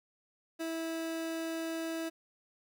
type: tone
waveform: 30% pulse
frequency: 326.7 Hz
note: E4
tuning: 15 cents flat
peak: -32 dBFS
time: 0.59-2.1 s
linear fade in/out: 20 ms
effects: none